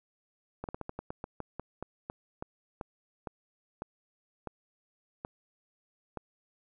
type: slowing click train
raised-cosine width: 1 ms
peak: -23 dBFS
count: 19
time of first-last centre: 0.64-6.173 s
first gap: 48 ms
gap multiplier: 1.19
effects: none